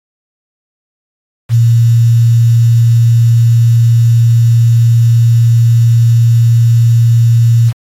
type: tone with quantisation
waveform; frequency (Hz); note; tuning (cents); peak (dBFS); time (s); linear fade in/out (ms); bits
sine; 116.54; A#2; 0; -4; 1.49-7.73; 50; 5
effects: AAC 48 kbps